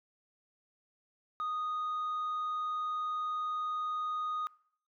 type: tone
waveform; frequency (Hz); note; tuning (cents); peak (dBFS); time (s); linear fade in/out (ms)
sine; 1240; D#6; -6; -30; 1.4-4.47; 0
effects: noise-tail reverb RT60 0.6 s tail -24 dB re dry + tanh soft clip ceiling -31 dBFS